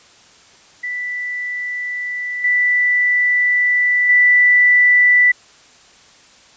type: tone with level steps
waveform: sine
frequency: 1975.5 Hz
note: B6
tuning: in tune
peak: -21 / -12 / -8 dBFS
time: 0.83-5.32 s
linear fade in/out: 10 ms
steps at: 2.44 / 4.09 s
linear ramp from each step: 5 ms
effects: white hiss -47 dBFS RMS until 6.56 s + resampled to 16000 Hz